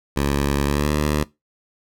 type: tone with pitch glide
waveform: 10% pulse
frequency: 70.6 to 74.75 Hz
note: C#2 to D2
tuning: +32 to +31 cents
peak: -10 dBFS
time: 0.16-1.24 s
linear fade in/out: 10 ms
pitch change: +99 cents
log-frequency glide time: 0.65-0.92 s
effects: noise-tail reverb RT60 0.2 s tail -20 dB re dry